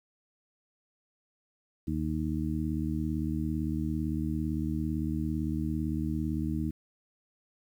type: harmonic tone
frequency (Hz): 77.78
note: D#2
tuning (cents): 0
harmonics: 1 / 2 / 3 / 4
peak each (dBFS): -34 / -34 / -34 / -34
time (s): 1.87-6.71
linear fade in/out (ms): 10
effects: 10-bit